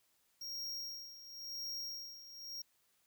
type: tone with tremolo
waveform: square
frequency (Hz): 5588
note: F8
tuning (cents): 0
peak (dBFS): -40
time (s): 0.41-2.62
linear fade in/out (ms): 5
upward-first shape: sine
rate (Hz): 0.95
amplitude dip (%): 75
effects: white hiss -75 dBFS RMS until 3.06 s